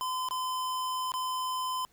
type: tone with dropouts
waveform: square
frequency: 1022 Hz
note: C6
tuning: 41 cents flat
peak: -31 dBFS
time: 0.01-1.85 s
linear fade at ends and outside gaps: 0 ms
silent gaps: 0.287-0.309 / 1.119-1.139 s
effects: pink hiss -66 dBFS RMS until 1.92 s